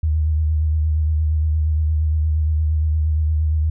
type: tone with vibrato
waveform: sine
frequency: 77.5 Hz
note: D#2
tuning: 6 cents flat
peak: -15 dBFS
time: 0.03-3.7 s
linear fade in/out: 5 ms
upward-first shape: triangle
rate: 8.6 Hz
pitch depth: 48 cents each way
effects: none